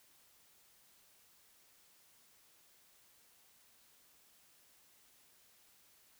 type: silence
effects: white hiss -67 dBFS RMS until 6.19 s